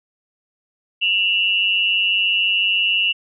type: tone pair together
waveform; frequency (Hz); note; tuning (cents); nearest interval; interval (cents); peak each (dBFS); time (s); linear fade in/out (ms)
sine; 2707 / 2903; E7 / F#7; +45 / -34; minor second; 121; -18; 1.01-3.13; 20
effects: none